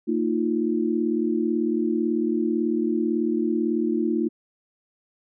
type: chord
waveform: sine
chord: Bb suspended fourth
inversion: none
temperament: equal with one note detuned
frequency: 227.5 / 311.1 / 349.2 Hz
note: Bb3 / Eb4 / F4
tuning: -42 / 0 / 0 cents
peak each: -25 dBFS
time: 0.07-4.29 s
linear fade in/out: 20 ms
effects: none